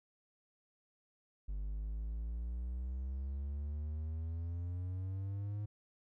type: exponential sweep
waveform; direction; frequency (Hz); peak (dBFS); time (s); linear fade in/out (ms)
triangle; up; 49 to 105; -35; 1.48-5.66; 10
effects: none